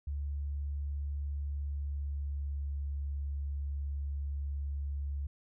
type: tone with pitch glide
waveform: sine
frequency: 71.5 to 70.72 Hz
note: D2 to C#2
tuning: -46 to +35 cents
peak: -33 dBFS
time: 0.07-5.27 s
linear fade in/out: 5 ms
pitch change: -19 cents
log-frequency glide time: 1.51-2.72 s
effects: none